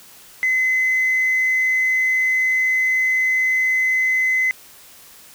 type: tone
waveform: sine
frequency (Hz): 2039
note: C7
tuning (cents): -45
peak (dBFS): -14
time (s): 0.43-4.51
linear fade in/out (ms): 0
effects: tanh soft clip ceiling -12 dBFS + white hiss -45 dBFS RMS until 5.34 s